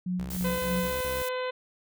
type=tone with tremolo; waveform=sine; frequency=181.3 Hz; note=F#3; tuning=35 cents flat; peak=-26 dBFS; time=0.06-0.91 s; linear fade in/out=5 ms; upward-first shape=sine; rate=3.2 Hz; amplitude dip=75%
type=tone bursts; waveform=sawtooth; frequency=66 Hz; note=C2; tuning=16 cents sharp; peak=-33 dBFS; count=5; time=0.19-1.222 s; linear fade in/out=0 ms; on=180 ms; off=33 ms
type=noise; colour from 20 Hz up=blue; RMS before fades=-38 dBFS; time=0.3-1.29 s; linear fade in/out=5 ms
type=harmonic tone; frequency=507 Hz; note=B4; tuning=45 cents sharp; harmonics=1 / 2 / 3 / 4 / 5 / 6 / 7 / 8; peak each=-30 / -36 / -40 / -42 / -44 / -46 / -47 / -48 dBFS; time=0.44-1.51 s; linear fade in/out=10 ms
effects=none